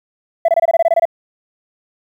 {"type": "tone bursts", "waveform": "sine", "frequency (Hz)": 669, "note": "E5", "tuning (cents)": 25, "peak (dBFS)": -6, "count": 11, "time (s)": [0.45, 1.054], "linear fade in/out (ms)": 5, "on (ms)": 34, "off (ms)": 23, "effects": ["tanh soft clip ceiling -7 dBFS", "8-bit"]}